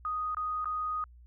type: tone with dropouts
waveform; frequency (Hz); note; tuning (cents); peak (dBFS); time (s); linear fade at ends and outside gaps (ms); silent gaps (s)
sine; 1244.5; D#6; 0; -30; 0.05-1.04; 1; 0.347-0.369 / 0.645-0.656
effects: added 60 Hz sine -51 dBFS peak until 1.26 s